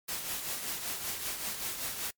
white noise with tremolo, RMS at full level -34 dBFS, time 0.08-2.11 s, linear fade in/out 10 ms, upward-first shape triangle, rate 5.2 Hz, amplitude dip 55%, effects noise-tail reverb RT60 0.1 s tail -26 dB re dry + MP3 96 kbps

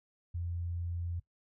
sine tone, 86.2 Hz, F2, 22 cents flat, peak -34 dBFS, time 0.34-1.2 s, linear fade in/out 10 ms, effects noise-tail reverb RT60 0.1 s tail -18 dB re dry

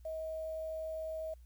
sine tone with quantisation, 637 Hz, D#5, 41 cents sharp, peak -37 dBFS, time 0.05-1.34 s, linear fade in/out 5 ms, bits 10, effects added 60 Hz sine -53 dBFS peak until 1.45 s + white hiss -75 dBFS RMS until 1.45 s

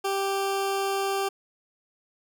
20% pulse tone, 392 Hz, G4, in tune, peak -20 dBFS, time 0.04-1.29 s, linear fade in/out 10 ms, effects none

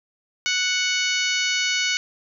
harmonic tone, 740 Hz, F#5, in tune, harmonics 2 / 3 / 4 / 5 / 6 / 7 / 8 / 9, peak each -28 / -25 / -26 / -31 / -29 / -34 / -30 / -34 dBFS, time 0.46-1.97 s, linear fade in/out 0 ms, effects none

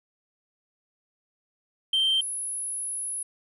sine tone pair in turn, 3136 / 10548 Hz, G7 / E9, 0 / 0 cents, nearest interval octave + major sixth, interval 2100 cents, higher second, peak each -18 / -29 dBFS, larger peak first, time 1.93-2.21 / 2.21-3.23 s, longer second, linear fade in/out 5 ms, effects tanh soft clip ceiling -19 dBFS

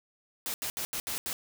white noise bursts at uneven times, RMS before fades -34 dBFS, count 6, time 0.46-0.54 / 0.62-0.7 / 0.77-0.85 / 0.93-1 / 1.07-1.18 / 1.26-1.33 s, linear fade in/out 0 ms, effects none

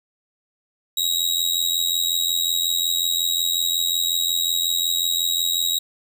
sawtooth tone with amplitude modulation, 3822 Hz, A#7, 43 cents sharp, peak -13 dBFS, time 0.97-5.79 s, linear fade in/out 5 ms, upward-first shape sine, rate 85.5 Hz, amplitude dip 75%, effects none

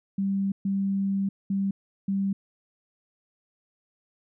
sine tone bursts at uneven times, 196 Hz, G3, in tune, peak -23 dBFS, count 4, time 0.18-0.52 / 0.65-1.29 / 1.5-1.71 / 2.08-2.33 s, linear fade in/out 5 ms, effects none

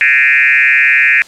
sine tone with frequency modulation, 2093 Hz, C7, in tune, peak -6 dBFS, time 0.01-1.22 s, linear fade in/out 0 ms, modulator 136 Hz, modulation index 3.3, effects white hiss -38 dBFS RMS until 1.27 s + low-pass 7000 Hz 12 dB/octave

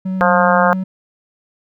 triangle tone with vibrato, 187.8 Hz, F#3, 26 cents sharp, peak -16 dBFS, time 0.05-0.84 s, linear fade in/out 10 ms, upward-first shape triangle, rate 12 Hz, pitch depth 9 cents each way
harmonic tone, 177.3 Hz, F3, 26 cents sharp, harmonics 3 / 4 / 5 / 6 / 7 / 8 / 9, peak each -16 / -17 / -18 / -19 / -19 / -20 / -21 dBFS, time 0.21-0.73 s, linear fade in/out 0 ms
effects none

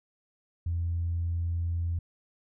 sine tone, 85 Hz, F2, 46 cents flat, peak -26 dBFS, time 0.66-1.99 s, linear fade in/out 5 ms, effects tanh soft clip ceiling -22 dBFS

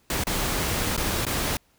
pink noise with dropouts, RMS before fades -26 dBFS, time 0.1-1.57 s, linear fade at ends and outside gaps 2 ms, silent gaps 0.238-0.269 / 0.966-0.976 / 1.252-1.266 s, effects pink hiss -64 dBFS RMS until 1.78 s

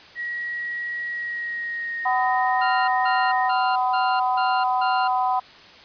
sine tone with pitch glide, 1911 to 1855.5 Hz, A#6 to A#6, +43 to -9 cents, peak -26 dBFS, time 0.15-3.51 s, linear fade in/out 50 ms, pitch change -52 cents, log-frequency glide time 1.09-2.12 s
harmonic tone, 251.5 Hz, B3, 32 cents sharp, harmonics 3 / 4 / 5, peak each -21 / -23 / -31 dBFS, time 2.05-5.4 s, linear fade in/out 10 ms
sawtooth tone bursts, 1396.9 Hz, F6, in tune, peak -22 dBFS, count 6, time 2.61-5.08 s, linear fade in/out 10 ms, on 270 ms, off 170 ms
effects white hiss -46 dBFS RMS until 5.84 s + resampled to 11025 Hz

